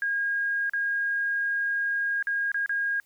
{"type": "tone with dropouts", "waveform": "sine", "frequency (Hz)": 1628, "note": "G#6", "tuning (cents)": -35, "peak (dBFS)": -24, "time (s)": [0.02, 3], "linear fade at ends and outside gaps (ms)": 1, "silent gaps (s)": [[0.696, 0.735], [2.226, 2.27], [2.518, 2.544], [2.661, 2.694]], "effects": ["white hiss -65 dBFS RMS until 3.05 s"]}